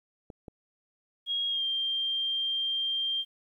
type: clicks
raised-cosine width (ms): 2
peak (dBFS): -29 / -29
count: 2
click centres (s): 0.302 / 0.482
type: tone with pitch glide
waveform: sine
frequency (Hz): 3281 to 3180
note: G#7 to G7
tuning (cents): -22 to +24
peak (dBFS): -27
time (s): 1.26-3.25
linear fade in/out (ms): 50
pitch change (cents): -54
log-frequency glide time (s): 1.49-1.64
effects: 11-bit